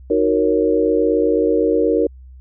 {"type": "chord", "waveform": "sine", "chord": "D# minor seventh", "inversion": "none", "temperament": "equal", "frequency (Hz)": [311.1, 370, 466.2, 554.4], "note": ["D#4", "F#4", "A#4", "C#5"], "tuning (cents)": [0, 0, 0, 0], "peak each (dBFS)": [-19, -20, -16, -22], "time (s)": [0.1, 2.07], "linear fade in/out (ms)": 5, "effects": ["added 64 Hz sine -37 dBFS peak until 2.4 s"]}